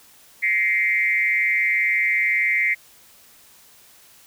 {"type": "tone with frequency modulation", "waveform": "sine", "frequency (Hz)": 2093, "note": "C7", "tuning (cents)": 0, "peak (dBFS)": -17, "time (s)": [0.42, 2.75], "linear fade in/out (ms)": 20, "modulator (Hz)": 187, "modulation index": 0.89, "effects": ["white hiss -51 dBFS RMS until 4.26 s"]}